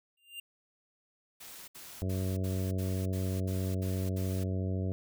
square tone with exponential growth, 2794 Hz, F7, in tune, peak -38 dBFS, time 0.17-0.4 s, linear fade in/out 5 ms, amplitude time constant 50 ms
white noise bursts, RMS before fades -48 dBFS, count 9, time 1.4-4.44 s, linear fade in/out 10 ms, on 280 ms, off 65 ms
harmonic tone, 93.9 Hz, F#2, 26 cents sharp, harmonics 1 / 2 / 3 / 4 / 5 / 6 / 7, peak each -31 / -37 / -41 / -43 / -45 / -47 / -48 dBFS, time 2.02-4.92 s, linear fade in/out 0 ms
effects none

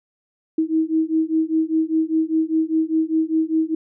sine beating tone pair, 316.8 / 321.8 Hz, D#4 / E4, +31 / -42 cents, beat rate 5 Hz, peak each -20 dBFS, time 0.58-3.75 s, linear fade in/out 5 ms, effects none

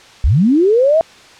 sine linear sweep, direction up, 46.25 to 668 Hz, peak -8 dBFS, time 0.24-1.01 s, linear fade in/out 0 ms, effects white hiss -41 dBFS RMS until 1.39 s + low-pass 5000 Hz 12 dB/octave

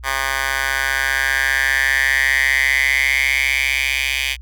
10% pulse tone with high-pass filter sweep, 135 Hz, C#3, 45 cents flat, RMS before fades -18 dBFS, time 0.03-4.37 s, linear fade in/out 50 ms, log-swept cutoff 1300 to 2600 Hz, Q 7, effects added 60 Hz sine -33 dBFS peak until 4.41 s

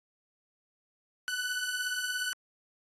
sawtooth beating tone pair, 1480 / 1497 Hz, F#6 / F#6, 0 / +20 cents, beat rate 17 Hz, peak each -33 / -29 dBFS, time 1.28-2.33 s, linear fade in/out 0 ms, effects AAC 32 kbps

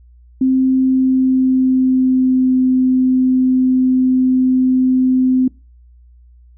sine tone with pitch glide, 261.3 to 257.1 Hz, C4 to C4, -2 to -30 cents, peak -10 dBFS, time 0.41-5.48 s, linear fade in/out 5 ms, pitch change -28 cents, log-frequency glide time 0.79-2.58 s, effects noise-tail reverb RT60 0.3 s tail -24 dB re dry + added 60 Hz sine -42 dBFS peak until 6.57 s

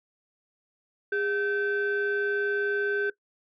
sine tone pair together, 408.4 / 1542 Hz, G#4 / G6, -29 / -29 cents, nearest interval octave + major seventh, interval 2300 cents, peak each -26 dBFS, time 1.12-3.1 s, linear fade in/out 5 ms, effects noise-tail reverb RT60 0.1 s tail -19 dB re dry + tanh soft clip ceiling -20 dBFS

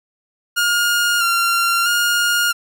sawtooth tone with vibrato, 1400 Hz, F6, 4 cents sharp, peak -11 dBFS, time 0.56-2.53 s, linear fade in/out 20 ms, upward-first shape square, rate 0.77 Hz, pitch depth 26 cents each way, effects none

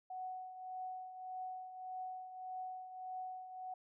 sine tone with tremolo, 743 Hz, F#5, 7 cents sharp, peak -40 dBFS, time 0.1-3.74 s, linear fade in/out 5 ms, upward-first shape triangle, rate 1.7 Hz, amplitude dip 65%, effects none

